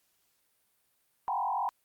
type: tone with frequency modulation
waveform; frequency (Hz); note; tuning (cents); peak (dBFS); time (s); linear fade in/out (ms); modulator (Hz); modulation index
sine; 880; A5; 0; -28; 1.28-1.69; 0; 44.3; 3.1
effects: white hiss -73 dBFS RMS until 1.84 s + Opus 48 kbps